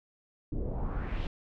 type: noise with low-pass filter sweep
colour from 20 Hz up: brown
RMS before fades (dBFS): -33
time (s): 0.52-1.27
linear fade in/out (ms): 2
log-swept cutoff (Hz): 320 to 3800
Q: 2.1
effects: none